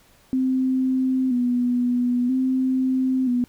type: tone with vibrato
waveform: sine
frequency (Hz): 252.5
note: B3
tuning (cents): +39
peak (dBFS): -18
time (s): 0.33-3.44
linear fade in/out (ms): 0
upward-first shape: square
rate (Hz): 0.51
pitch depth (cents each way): 50
effects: pink hiss -56 dBFS RMS until 3.48 s